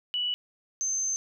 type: tone pair in turn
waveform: sine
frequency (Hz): 2951 / 6253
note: F#7 / G8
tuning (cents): -5 / -5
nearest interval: octave + minor second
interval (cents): 1300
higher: second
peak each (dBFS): -26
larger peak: neither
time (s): 0.14-0.34 / 0.81-1.16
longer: second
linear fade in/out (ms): 0
effects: none